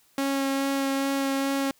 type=tone with vibrato; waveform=sawtooth; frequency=273.6 Hz; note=C#4; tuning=23 cents flat; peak=-20 dBFS; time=0.18-1.71 s; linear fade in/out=2 ms; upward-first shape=sine; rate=2.4 Hz; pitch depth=10 cents each way; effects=white hiss -62 dBFS RMS until 1.79 s